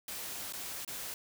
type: noise with dropouts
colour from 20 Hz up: white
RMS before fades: -41 dBFS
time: 0.08-1.14 s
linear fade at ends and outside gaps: 2 ms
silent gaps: 0.525-0.534 / 0.849-0.877 s
effects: none